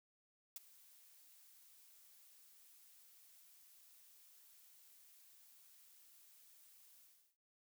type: noise with ADSR envelope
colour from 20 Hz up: blue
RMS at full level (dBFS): -45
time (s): 0.56-7.37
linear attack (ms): 3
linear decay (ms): 21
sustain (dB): -20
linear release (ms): 370
effects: none